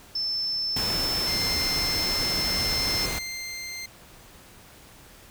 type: tone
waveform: sine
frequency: 5290 Hz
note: E8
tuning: 5 cents sharp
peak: -25 dBFS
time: 0.15-3.06 s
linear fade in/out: 5 ms
type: noise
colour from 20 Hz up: pink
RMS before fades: -31 dBFS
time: 0.76-3.19 s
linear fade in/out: 5 ms
type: tone with tremolo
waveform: 20% pulse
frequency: 2093 Hz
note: C7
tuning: in tune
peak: -26 dBFS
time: 1.27-3.86 s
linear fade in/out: 5 ms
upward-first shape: sine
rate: 0.71 Hz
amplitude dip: 25%
effects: pink hiss -50 dBFS RMS until 5.3 s